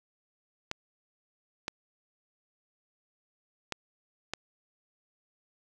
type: clicks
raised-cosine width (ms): 0.2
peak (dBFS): -15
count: 4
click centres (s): 0.714 / 1.681 / 3.723 / 4.336
effects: none